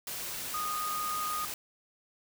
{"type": "tone in noise", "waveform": "sine", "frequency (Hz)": 1235, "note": "D#6", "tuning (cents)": -13, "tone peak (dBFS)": -32, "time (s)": [0.54, 1.45], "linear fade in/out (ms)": 2, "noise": "white", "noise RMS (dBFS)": -38, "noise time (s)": [0.07, 1.54], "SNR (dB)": 3, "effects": []}